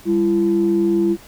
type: tone pair together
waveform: sine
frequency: 199.25 / 338.3 Hz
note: G3 / E4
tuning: +28 / +45 cents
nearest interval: major sixth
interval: 917 cents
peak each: -19 / -14 dBFS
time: 0.05-1.17 s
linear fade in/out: 50 ms
effects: tanh soft clip ceiling -8 dBFS + pink hiss -44 dBFS RMS until 1.27 s